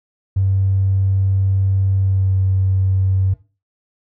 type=tone with pitch glide; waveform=triangle; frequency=96.5 to 95.12 Hz; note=G2 to F#2; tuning=-27 to +48 cents; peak=-9 dBFS; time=0.36-3.34 s; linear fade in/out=10 ms; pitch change=-25 cents; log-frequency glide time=1.98-2.35 s; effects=noise-tail reverb RT60 0.3 s tail -19 dB re dry + tanh soft clip ceiling -11 dBFS